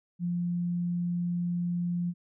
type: tone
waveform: sine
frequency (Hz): 174.61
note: F3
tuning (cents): 0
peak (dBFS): -27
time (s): 0.19-2.14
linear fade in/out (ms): 50
effects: none